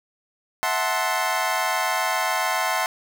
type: chord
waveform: 25% pulse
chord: F# half-diminished seventh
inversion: third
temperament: equal with one note detuned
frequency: 652.8 / 740 / 880 / 1046.5 Hz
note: E5 / F#5 / A5 / C6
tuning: -17 / 0 / 0 / 0 cents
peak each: -25 / -23 / -24 / -22 dBFS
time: 0.63-2.86 s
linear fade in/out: 0 ms
effects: none